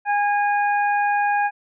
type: harmonic tone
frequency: 820 Hz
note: G#5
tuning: 22 cents flat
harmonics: 1 / 2 / 3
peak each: -18 / -24 / -31 dBFS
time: 0.05-1.51 s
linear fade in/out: 50 ms
effects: none